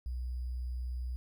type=tone with sample-and-hold; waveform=sine; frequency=61.8 Hz; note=B1; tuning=2 cents sharp; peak=-34 dBFS; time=0.06-1.16 s; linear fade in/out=0 ms; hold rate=4900 Hz; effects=none